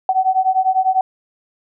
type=beating tone pair; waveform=sine; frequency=750 / 760 Hz; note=F#5 / F#5; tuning=+23 / +46 cents; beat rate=10 Hz; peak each=-16 dBFS; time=0.09-1.01 s; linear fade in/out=2 ms; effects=none